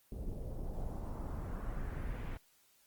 brown noise with low-pass filter sweep, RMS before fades -40 dBFS, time 0.12-2.37 s, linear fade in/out 2 ms, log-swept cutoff 430 to 2500 Hz, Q 1.6, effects white hiss -69 dBFS RMS until 2.86 s + Opus 24 kbps

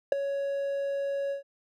triangle tone with ADSR envelope, 557 Hz, C#5, 8 cents sharp, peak -13 dBFS, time 0.12-1.43 s, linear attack 3 ms, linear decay 8 ms, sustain -13 dB, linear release 120 ms, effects none

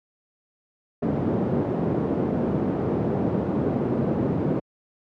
pink band-pass noise, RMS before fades -24 dBFS, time 1.02-4.6 s, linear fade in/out 10 ms, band 150 to 420 Hz, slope 12 dB/octave, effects high-pass 80 Hz 12 dB/octave

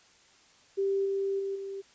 sine tone with level steps, 392.2 Hz, G4, 1 cent sharp, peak -25 / -27 / -30 / -35 dBFS, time 0.77-1.82 s, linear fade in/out 20 ms, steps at 1.05 / 1.39 / 1.55 s, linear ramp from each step 10 ms, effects white hiss -60 dBFS RMS until 1.94 s + resampled to 16000 Hz

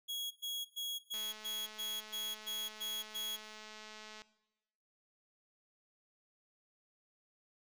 40% pulse tone bursts, 3322 Hz, G#7, in tune, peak -37 dBFS, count 10, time 0.08-3.37 s, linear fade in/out 20 ms, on 230 ms, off 110 ms
click train, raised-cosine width 0.2 ms, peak -34 dBFS, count 663, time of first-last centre 1.14-4.219 s, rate 215 Hz
effects noise-tail reverb RT60 1.0 s tail -18 dB re dry

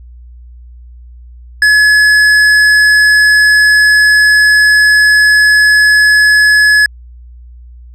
sine tone with tanh clipping, 1700 Hz, G#6, 40 cents sharp, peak -6 dBFS, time 1.62-6.86 s, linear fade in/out 2 ms, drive 13 dB, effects added 60 Hz sine -31 dBFS peak until 7.94 s + low-pass 11000 Hz 12 dB/octave

